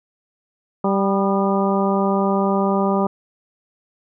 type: harmonic tone with a mistuned harmonic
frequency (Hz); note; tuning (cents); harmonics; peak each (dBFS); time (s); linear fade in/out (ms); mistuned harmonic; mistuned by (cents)
196; G3; 0; 1 / 2 / 3 / 4 / 5 / 6; -19 / -22 / -24 / -25 / -26 / -27; 0.84-3.07; 5; 6; +52
effects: none